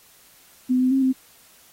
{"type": "tone with pitch steps", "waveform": "sine", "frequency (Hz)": [253.3, 255.6, 267.7, 260.7], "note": ["B3", "C4", "C4", "C4"], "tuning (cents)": [44, -40, 40, -6], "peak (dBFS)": -16, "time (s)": [0.69, 1.13], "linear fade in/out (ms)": 20, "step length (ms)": 110, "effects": ["white hiss -53 dBFS RMS until 1.72 s", "AAC 48 kbps"]}